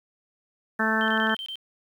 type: harmonic tone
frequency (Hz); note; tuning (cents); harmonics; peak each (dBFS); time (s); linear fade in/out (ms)
220; A3; 0; 1 / 2 / 3 / 4 / 5 / 6 / 7 / 8; -27 / -33 / -33 / -31 / -33 / -31 / -27 / -27; 0.79-1.35; 10
type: tone bursts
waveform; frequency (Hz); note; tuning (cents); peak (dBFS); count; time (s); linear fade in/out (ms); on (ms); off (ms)
sine; 3126; G7; -6; -32; 6; 1.01-1.556; 0; 71; 24
effects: 9-bit